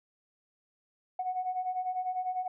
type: beating tone pair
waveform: sine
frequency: 729 / 739 Hz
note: F#5 / F#5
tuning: -26 / -2 cents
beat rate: 10 Hz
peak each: -36 / -31 dBFS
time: 1.19-2.48 s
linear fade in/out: 5 ms
effects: tanh soft clip ceiling -23 dBFS